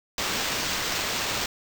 white noise with sample-and-hold, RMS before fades -28 dBFS, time 0.18-1.46 s, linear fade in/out 2 ms, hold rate 11025 Hz, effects none

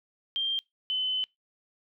sine tone pair in turn, 3177 / 3034 Hz, G7 / F#7, +23 / +43 cents, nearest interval minor second, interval 80 cents, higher first, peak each -26 dBFS, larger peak neither, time 0.36-0.59 / 0.9-1.24 s, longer second, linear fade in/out 0 ms, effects noise-tail reverb RT60 0.2 s tail -25 dB re dry

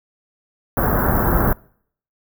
pink band-stop noise, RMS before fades -17 dBFS, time 0.77-1.53 s, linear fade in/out 2 ms, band 1600 to 13000 Hz, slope 48 dB/octave, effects noise-tail reverb RT60 0.6 s tail -25 dB re dry

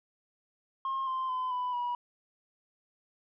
sine tone with pitch steps, 1070 / 1044.4 / 1019.3 / 994.9 / 971 Hz, C6 / C6 / C6 / B5 / B5, +38 / -3 / -46 / +12 / -30 cents, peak -28 dBFS, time 0.85-1.95 s, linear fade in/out 2 ms, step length 220 ms, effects tanh soft clip ceiling -28 dBFS

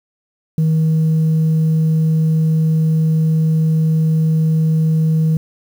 sine tone, 158.8 Hz, D#3, 36 cents sharp, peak -9 dBFS, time 0.58-5.37 s, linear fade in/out 2 ms, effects tanh soft clip ceiling -10 dBFS + 7-bit

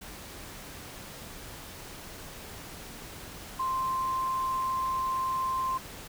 sine tone in noise, 1046.5 Hz, C6, in tune, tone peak -27 dBFS, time 3.59-5.78 s, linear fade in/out 10 ms, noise pink, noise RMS -44 dBFS, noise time 0.01-6.08 s, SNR +14 dB, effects none

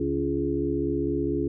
harmonic tone with a mistuned harmonic, 70 Hz, C#2, 18 cents sharp, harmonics 1 / 2 / 4 / 5 / 6, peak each -34 / -34 / -28 / -28 / -30 dBFS, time 0-1.48 s, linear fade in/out 5 ms, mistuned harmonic 5, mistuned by -28 cents, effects none

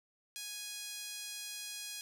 5% pulse tone with high-pass filter, 829 Hz, G#5, 3 cents flat, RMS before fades -44 dBFS, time 0.36-2.01 s, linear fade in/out 0 ms, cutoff 2500 Hz, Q 0.99, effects none

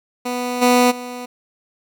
15% pulse tone with level steps, 246.9 Hz, B3, in tune, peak -15 / -5 / -22 dBFS, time 0.25-1.26 s, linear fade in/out 10 ms, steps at 0.61 / 0.9 s, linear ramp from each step 20 ms, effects none

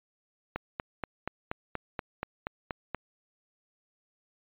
click train, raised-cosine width 0.5 ms, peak -17 dBFS, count 11, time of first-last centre 0.56-2.947 s, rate 4.19 Hz, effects resampled to 8000 Hz

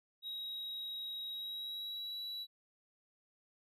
triangle tone with pitch glide, 3816 to 3923 Hz, A#7 to B7, +40 to -12 cents, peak -39 dBFS, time 0.22-2.47 s, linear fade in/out 50 ms, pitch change +48 cents, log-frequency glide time 1.29-2.21 s, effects none

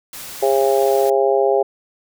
white noise, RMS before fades -33 dBFS, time 0.13-1.1 s, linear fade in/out 2 ms
harmonic tone, 135.3 Hz, C#3, 42 cents flat, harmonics 3 / 4 / 5 / 6, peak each -16 / -18 / -20 / -22 dBFS, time 0.42-1.63 s, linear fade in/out 10 ms
effects none

